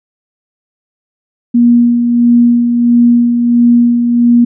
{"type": "tone with tremolo", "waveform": "sine", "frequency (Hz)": 238.6, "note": "A#3", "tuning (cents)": 41, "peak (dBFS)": -3, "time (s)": [1.54, 4.45], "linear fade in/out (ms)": 10, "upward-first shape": "sine", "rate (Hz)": 1.5, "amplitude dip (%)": 45, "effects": []}